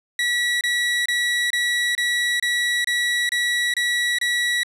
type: tone bursts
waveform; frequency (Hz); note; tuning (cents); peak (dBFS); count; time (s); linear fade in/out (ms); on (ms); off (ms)
30% pulse; 1937; B6; -34; -16; 10; 0.19-4.633; 2; 420; 27
effects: low-pass 10000 Hz 12 dB/octave